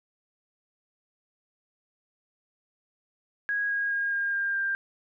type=tone with pitch steps; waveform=sine; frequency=1650 / 1637.7 / 1625.4 / 1613.2 / 1601.2 / 1589.2 Hz; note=G#6 / G#6 / G#6 / G6 / G6 / G6; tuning=-12 / -25 / -38 / +49 / +36 / +23 cents; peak=-25 dBFS; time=3.49-4.75 s; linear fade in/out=0 ms; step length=210 ms; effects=none